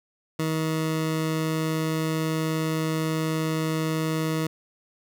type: tone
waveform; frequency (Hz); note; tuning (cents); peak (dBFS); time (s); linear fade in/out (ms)
20% pulse; 158.8; D#3; +36; -19; 0.39-4.47; 5
effects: none